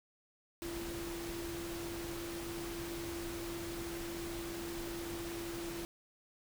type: tone in noise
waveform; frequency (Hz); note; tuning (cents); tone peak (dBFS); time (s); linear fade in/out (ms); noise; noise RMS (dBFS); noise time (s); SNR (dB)
sine; 339.8; F4; -47; -41; 0.62-5.85; 0; pink; -45; 0.62-5.85; +1
effects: none